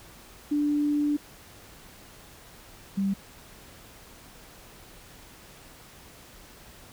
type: tone pair in turn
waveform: sine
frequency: 293.7 / 196.02 Hz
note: D4 / G3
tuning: 0 / 0 cents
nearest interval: perfect fifth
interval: 700 cents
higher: first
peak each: -22 / -23 dBFS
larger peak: first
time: 0.51-1.17 / 2.97-3.14 s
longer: first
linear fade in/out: 10 ms
effects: pink hiss -50 dBFS RMS until 6.92 s